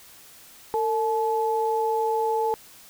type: tone pair together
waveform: sine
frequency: 452.2 / 861.6 Hz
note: A4 / A5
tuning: +47 / -37 cents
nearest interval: major seventh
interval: 1116 cents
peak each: -24 dBFS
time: 0.74-2.54 s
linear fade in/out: 0 ms
effects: white hiss -49 dBFS RMS until 2.89 s